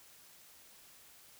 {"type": "silence", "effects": ["white hiss -59 dBFS RMS until 1.39 s"]}